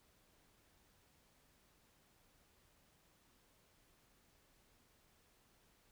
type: silence
effects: pink hiss -72 dBFS RMS until 5.91 s